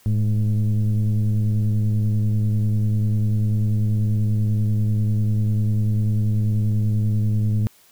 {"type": "tone with frequency modulation", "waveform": "sine", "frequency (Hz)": 107.1, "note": "A2", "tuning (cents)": -46, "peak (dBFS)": -15, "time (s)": [0.06, 7.67], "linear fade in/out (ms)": 0, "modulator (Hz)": 102, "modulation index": 0.66, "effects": ["tanh soft clip ceiling -14 dBFS", "white hiss -54 dBFS RMS until 7.91 s"]}